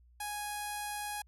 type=tone with low-pass filter; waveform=sawtooth; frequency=830.6 Hz; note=G#5; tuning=in tune; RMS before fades=-39 dBFS; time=0.2-1.22 s; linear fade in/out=5 ms; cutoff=11000 Hz; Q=3.8; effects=added 60 Hz sine -59 dBFS peak until 1.27 s